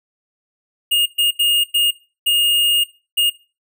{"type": "tone bursts at uneven times", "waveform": "square", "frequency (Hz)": 2845, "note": "F7", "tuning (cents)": 31, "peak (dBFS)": -14, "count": 6, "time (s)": [[0.91, 1.06], [1.18, 1.31], [1.39, 1.64], [1.74, 1.91], [2.26, 2.84], [3.17, 3.3]], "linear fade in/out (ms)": 10, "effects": ["noise-tail reverb RT60 0.3 s tail -17 dB re dry"]}